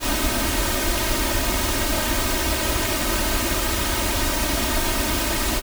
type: noise with comb filter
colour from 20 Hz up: pink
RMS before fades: -22 dBFS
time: 0-5.62 s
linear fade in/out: 50 ms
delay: 3.2 ms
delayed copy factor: +0.9
effects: none